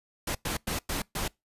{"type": "noise bursts at uneven times", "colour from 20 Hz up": "pink", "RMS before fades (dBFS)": -31, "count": 5, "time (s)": [[0.27, 0.35], [0.45, 0.57], [0.67, 0.79], [0.89, 1.02], [1.15, 1.28]], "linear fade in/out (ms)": 5, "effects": ["noise-tail reverb RT60 0.2 s tail -25 dB re dry", "resampled to 32000 Hz"]}